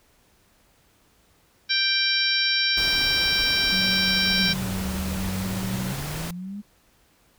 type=harmonic tone; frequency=784 Hz; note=G5; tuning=in tune; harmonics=2 / 3 / 4 / 5 / 6 / 7; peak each=-27 / -27 / -29 / -25 / -29 / -26 dBFS; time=1.69-4.54 s; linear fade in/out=20 ms
type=noise; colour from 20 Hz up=pink; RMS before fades=-33 dBFS; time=2.77-6.31 s; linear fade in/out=5 ms
type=tone; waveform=triangle; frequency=188.5 Hz; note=F#3; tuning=32 cents sharp; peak=-26 dBFS; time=3.72-5.93 s; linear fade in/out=10 ms
type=exponential two-way sweep; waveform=sine; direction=down then up; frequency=210 to 69.3 to 210 Hz; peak=-31 dBFS; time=4.38-6.62 s; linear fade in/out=20 ms; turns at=4.89 s
effects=pink hiss -61 dBFS RMS until 7.38 s